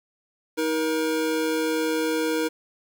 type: tone pair together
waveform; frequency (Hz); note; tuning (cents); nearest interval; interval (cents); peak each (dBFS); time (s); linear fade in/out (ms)
square; 316.7 / 474.5; D#4 / A#4; +31 / +31; perfect fifth; 700; -26 / -26; 0.57-2.49; 20
effects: 8-bit